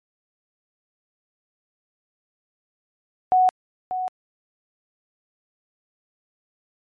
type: tone with echo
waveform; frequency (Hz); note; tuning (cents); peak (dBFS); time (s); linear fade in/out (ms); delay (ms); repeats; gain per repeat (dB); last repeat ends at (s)
sine; 740; F#5; 0; -13; 3.32-3.49; 0; 590; 1; -10; 4.08
effects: MP3 48 kbps